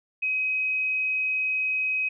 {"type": "tone", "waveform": "sine", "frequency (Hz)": 2531, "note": "D#7", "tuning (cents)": 29, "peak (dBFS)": -23, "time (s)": [0.22, 2.09], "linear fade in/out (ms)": 10, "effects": []}